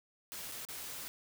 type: noise with dropouts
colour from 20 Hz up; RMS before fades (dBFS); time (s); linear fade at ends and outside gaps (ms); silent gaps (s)
white; -44; 0.32-1.08; 0; 0.516-0.52 / 0.651-0.687
effects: none